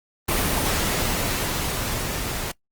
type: noise with level ramp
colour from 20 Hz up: pink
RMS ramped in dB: -21 to -29 dBFS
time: 0.28-2.52 s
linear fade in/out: 10 ms
effects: noise-tail reverb RT60 0.1 s tail -21 dB re dry + Opus 24 kbps